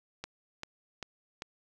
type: click train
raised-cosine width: 0.2 ms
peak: -21 dBFS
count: 4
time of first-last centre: 0.24-1.421 s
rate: 2.54 Hz
effects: none